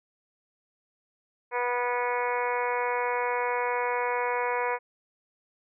harmonic tone, 244.4 Hz, B3, 18 cents flat, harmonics 2 / 3 / 4 / 5 / 6 / 7 / 8 / 9 / 10, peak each -30 / -36 / -29 / -40 / -38 / -38 / -40 / -36 / -43 dBFS, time 1.51-4.79 s, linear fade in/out 50 ms, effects none

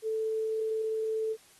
sine tone, 440 Hz, A4, in tune, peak -28 dBFS, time 0.02-1.37 s, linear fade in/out 50 ms, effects white hiss -59 dBFS RMS until 1.59 s + AAC 32 kbps

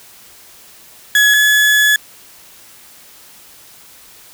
35% pulse tone pair in turn, 1687 / 1704.6 Hz, G#6 / G#6, +27 / +45 cents, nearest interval unison, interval 18 cents, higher second, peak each -6 / -7 dBFS, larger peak first, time 1.15-1.34 / 1.34-1.96 s, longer second, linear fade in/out 2 ms, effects white hiss -42 dBFS RMS until 4.33 s

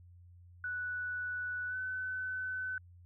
sine tone with pitch glide, 1480 to 1512 Hz, F#6 to F#6, 0 to +37 cents, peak -35 dBFS, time 0.64-2.78 s, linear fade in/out 2 ms, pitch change +37 cents, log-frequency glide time 1.68-1.76 s, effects added 88 Hz sine -54 dBFS peak until 3.05 s

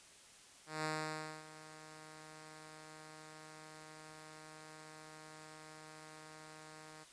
5% pulse tone with ADSR envelope, 155.56 Hz, D#3, in tune, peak -25 dBFS, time 0.66-7.05 s, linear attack 180 ms, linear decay 590 ms, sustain -17 dB, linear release 25 ms, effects white hiss -60 dBFS RMS until 7.12 s + resampled to 22050 Hz

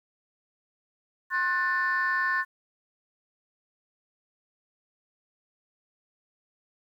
sine chord, F# diminished, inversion second, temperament just, 1065.6 / 1480 / 1776 Hz, C6 / F#6 / A6, +31 / 0 / +16 cents, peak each -28 / -29 / -25 dBFS, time 1.3-2.45 s, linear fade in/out 50 ms, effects tanh soft clip ceiling -18 dBFS + 10-bit

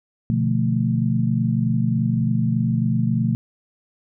sine chord, B half-diminished seventh, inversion none, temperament equal with one note detuned, 123.47 / 146.83 / 174.61 / 221.8 Hz, B2 / D3 / F3 / A3, 0 / 0 / 0 / +14 cents, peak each -21 / -26 / -24 / -22 dBFS, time 0.3-3.35 s, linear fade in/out 0 ms, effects none

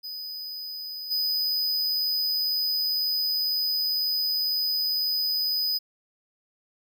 square tone with level steps, 4991 Hz, D#8, 5 cents sharp, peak -34 / -24 dBFS, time 0.03-5.79 s, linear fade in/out 20 ms, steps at 1.1 s, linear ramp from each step 20 ms, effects none

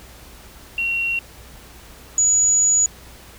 sine tone pair in turn, 2741 / 6853 Hz, F7 / A8, -33 / -47 cents, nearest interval octave + major third, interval 1586 cents, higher second, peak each -19 / -13 dBFS, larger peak second, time 0.78-1.19 / 2.18-2.86 s, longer second, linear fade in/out 2 ms, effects added 60 Hz sine -46 dBFS peak until 3.38 s + pink hiss -44 dBFS RMS until 3.38 s

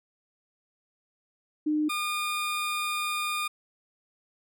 sine / 20% pulse tone pair in turn, 303.7 / 1214.8 Hz, D#4 / D#6, -42 / -42 cents, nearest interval 2 octaves, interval 2400 cents, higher second, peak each -23 dBFS, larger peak neither, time 1.66-1.89 / 1.89-3.48 s, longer second, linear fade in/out 10 ms, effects none

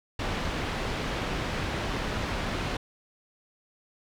pink low-pass noise, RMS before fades -31 dBFS, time 0.19-2.77 s, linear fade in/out 5 ms, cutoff 3500 Hz, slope 12 dB/octave, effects none

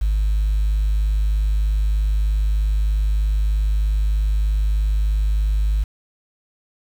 sine tone, 51.6 Hz, G#1, 10 cents flat, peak -14 dBFS, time 0.01-5.84 s, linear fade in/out 10 ms, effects tanh soft clip ceiling -13 dBFS + 7-bit

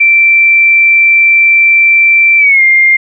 sine tone with pitch glide, 2344 to 2113 Hz, D7 to C7, -4 to +16 cents, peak -3 dBFS, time 0-2.97 s, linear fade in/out 10 ms, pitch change -180 cents, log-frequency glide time 2.38-2.62 s, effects none

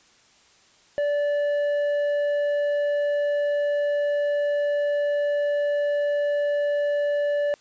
sine tone with tanh clipping, 581 Hz, D5, 19 cents flat, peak -22 dBFS, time 0.98-7.54 s, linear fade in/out 0 ms, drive 7 dB, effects white hiss -57 dBFS RMS until 7.6 s + resampled to 16000 Hz

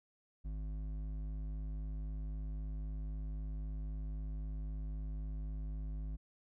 sine tone with hard clipping, 51.91 Hz, G#1, in tune, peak -40 dBFS, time 0.44-6.17 s, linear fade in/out 20 ms, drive 9 dB, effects none

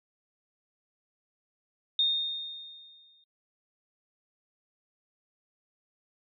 sine tone with exponential decay, 3672 Hz, A#7, 27 cents flat, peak -21 dBFS, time 1.99-3.24 s, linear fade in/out 2 ms, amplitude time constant 270 ms, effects noise-tail reverb RT60 0.1 s tail -25 dB re dry

